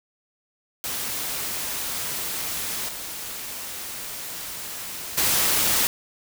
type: noise with level steps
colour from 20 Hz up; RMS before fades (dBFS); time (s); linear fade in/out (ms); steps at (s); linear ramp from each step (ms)
white; -29 / -34 / -21; 0.84-5.87; 0; 2.88 / 5.17; 10
effects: none